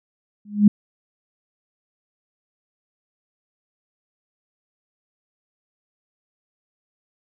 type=tone with exponential growth; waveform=sine; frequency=206.9 Hz; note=G#3; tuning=6 cents flat; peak=-5 dBFS; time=0.45-0.68 s; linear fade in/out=5 ms; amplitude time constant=48 ms; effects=none